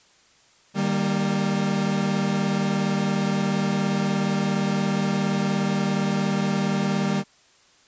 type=chord; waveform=40% pulse; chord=Eb major; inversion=none; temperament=equal with one note detuned; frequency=151.83 / 196 / 233.1 Hz; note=Eb3 / G3 / Bb3; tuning=-42 / 0 / 0 cents; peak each=-27 / -22 / -28 dBFS; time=0.74-7.24 s; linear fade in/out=50 ms; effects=white hiss -57 dBFS RMS until 7.87 s + resampled to 16000 Hz